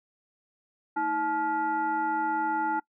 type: tone with frequency modulation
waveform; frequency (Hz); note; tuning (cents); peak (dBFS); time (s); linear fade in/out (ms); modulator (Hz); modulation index
sine; 862; A5; -36; -25; 0.96-2.8; 10; 543; 0.87
effects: noise-tail reverb RT60 0.1 s tail -23 dB re dry